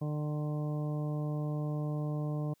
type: harmonic tone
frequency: 150 Hz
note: D3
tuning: 37 cents sharp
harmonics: 1 / 2 / 3 / 4 / 5 / 6 / 7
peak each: -32 / -40 / -45 / -44 / -50 / -58 / -51 dBFS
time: 0.01-2.54 s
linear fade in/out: 10 ms
effects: white hiss -73 dBFS RMS until 2.6 s